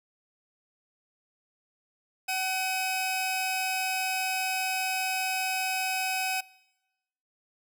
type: tone pair together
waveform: sawtooth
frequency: 755 / 2540 Hz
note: F#5 / D#7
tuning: +35 / +35 cents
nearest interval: octave + major sixth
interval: 2100 cents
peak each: -27 dBFS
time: 2.28-6.41 s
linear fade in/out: 10 ms
effects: noise-tail reverb RT60 1.0 s tail -24 dB re dry